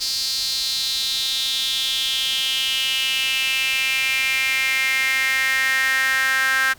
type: tone with high-pass filter sweep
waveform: sawtooth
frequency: 264.4 Hz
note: C4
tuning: 18 cents sharp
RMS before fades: -21 dBFS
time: 0-6.74 s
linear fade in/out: 20 ms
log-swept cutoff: 4600 to 1600 Hz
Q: 5.5
effects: pink hiss -49 dBFS RMS until 6.78 s